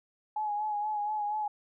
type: tone with vibrato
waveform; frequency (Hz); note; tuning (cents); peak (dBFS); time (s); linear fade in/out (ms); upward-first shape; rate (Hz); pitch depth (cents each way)
sine; 841; G#5; +22; -29; 0.36-1.48; 5; sine; 4.2; 37
effects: none